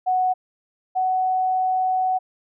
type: tone pair in turn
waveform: sine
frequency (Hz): 740 / 746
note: F#5 / F#5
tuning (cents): 0 / +14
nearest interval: unison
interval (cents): 14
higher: second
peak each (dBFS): -17 / -18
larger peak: first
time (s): 0.06-0.34 / 0.95-2.19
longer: second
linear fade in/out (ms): 20
effects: none